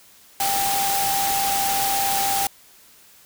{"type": "tone in noise", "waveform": "sine", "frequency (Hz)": 791, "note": "G5", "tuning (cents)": 15, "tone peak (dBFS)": -22, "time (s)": [0.4, 2.47], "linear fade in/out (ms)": 2, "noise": "white", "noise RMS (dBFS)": -24, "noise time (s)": [0.4, 2.47], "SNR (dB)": -1, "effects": ["white hiss -51 dBFS RMS until 3.25 s"]}